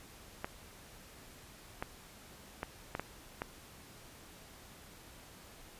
clicks, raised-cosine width 0.5 ms, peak -21 dBFS, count 6, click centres 0.445 / 1.825 / 2.631 / 2.951 / 2.996 / 3.419 s, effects pink hiss -55 dBFS RMS until 5.79 s + resampled to 32000 Hz

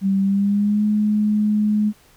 sine tone with pitch glide, 194.5 to 210.9 Hz, G3 to G#3, -13 to +27 cents, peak -15 dBFS, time 0.01-1.93 s, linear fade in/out 50 ms, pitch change +140 cents, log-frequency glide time 0.21-0.84 s, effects pink hiss -53 dBFS RMS until 2.16 s

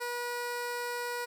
15% pulse tone, 483.8 Hz, B4, 36 cents flat, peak -27 dBFS, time 0-1.26 s, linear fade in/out 20 ms, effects none

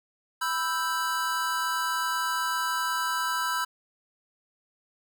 square chord, E minor, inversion second, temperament equal with one note detuned, 990.6 / 1318.5 / 1568 Hz, B5 / E6 / G6, +5 / 0 / 0 cents, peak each -31 / -31 / -32 dBFS, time 0.41-3.65 s, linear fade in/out 10 ms, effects none

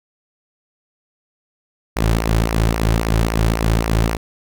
sawtooth tone with flanger, 55.5 Hz, A1, 16 cents sharp, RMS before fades -17 dBFS, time 1.96-4.17 s, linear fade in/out 10 ms, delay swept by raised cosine 0.23 to 4.43 ms, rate 3.7 Hz, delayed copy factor -0.55, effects none

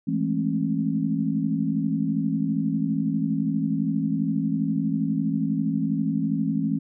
sine chord, A major seventh, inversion second, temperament equal with one note detuned, 164.81 / 207.7 / 220 / 270.1 Hz, E3 / G#3 / A3 / C#4, 0 / 0 / 0 / -45 cents, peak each -27 / -28 / -28 / -26 dBFS, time 0.07-6.79 s, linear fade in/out 10 ms, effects none

